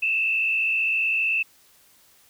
sine tone with frequency modulation, 2639 Hz, E7, 1 cent sharp, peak -20 dBFS, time 0.02-1.43 s, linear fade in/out 10 ms, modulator 55.3 Hz, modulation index 1.4, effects white hiss -57 dBFS RMS until 2.29 s

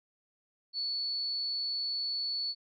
sine tone, 4435 Hz, C#8, in tune, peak -31 dBFS, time 0.73-2.55 s, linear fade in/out 50 ms, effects none

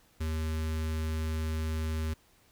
square tone with notch filter, 79 Hz, D#2, 27 cents sharp, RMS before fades -32 dBFS, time 0.2-2.14 s, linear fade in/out 10 ms, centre 710 Hz, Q 1.5, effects pink hiss -64 dBFS RMS until 2.51 s

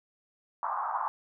white band-pass noise, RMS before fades -32 dBFS, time 0.63-1.08 s, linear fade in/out 0 ms, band 770 to 1200 Hz, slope 48 dB/octave, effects none

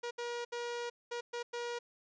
sawtooth tone bursts at uneven times, 477.7 Hz, A#4, 42 cents sharp, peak -33 dBFS, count 6, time 0.03-0.11 / 0.18-0.45 / 0.52-0.9 / 1.11-1.21 / 1.33-1.43 / 1.53-1.79 s, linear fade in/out 10 ms, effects resampled to 16000 Hz

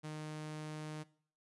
sawtooth tone, 153.7 Hz, D#3, 21 cents flat, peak -38 dBFS, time 0.03-1.04 s, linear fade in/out 20 ms, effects noise-tail reverb RT60 0.5 s tail -19 dB re dry + resampled to 24000 Hz

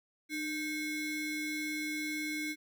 square ring-modulated tone, 937 Hz, A#5, 9 cents sharp, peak -32 dBFS, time 0.29-2.56 s, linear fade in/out 50 ms, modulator 1240 Hz, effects none

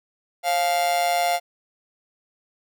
45% pulse tone with amplitude modulation, 698.5 Hz, F5, in tune, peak -16 dBFS, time 0.43-1.4 s, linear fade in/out 50 ms, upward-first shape sine, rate 159 Hz, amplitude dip 70%, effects none

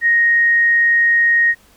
sine tone, 1869 Hz, A#6, 4 cents sharp, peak -10 dBFS, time 0.01-1.55 s, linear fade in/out 50 ms, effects pink hiss -51 dBFS RMS until 1.76 s

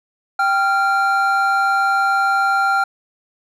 triangle tone pair together, 784 / 1386.5 Hz, G5 / F6, 0 / -13 cents, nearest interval minor seventh, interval 987 cents, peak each -16 / -14 dBFS, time 0.39-2.84 s, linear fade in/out 5 ms, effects none

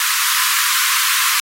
pink high-pass noise, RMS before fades -17 dBFS, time 0-1.4 s, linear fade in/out 2 ms, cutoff 1000 Hz, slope 96 dB/octave, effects AAC 48 kbps

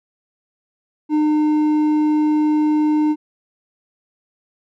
sine tone with hard clipping, 303.8 Hz, D#4, 41 cents flat, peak -15 dBFS, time 1.09-3.16 s, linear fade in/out 50 ms, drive 5 dB, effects none

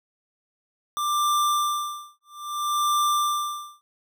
square tone with tremolo, 1184 Hz, D6, 14 cents sharp, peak -20 dBFS, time 0.97-3.81 s, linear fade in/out 0 ms, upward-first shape sine, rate 0.61 Hz, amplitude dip 100%, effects none

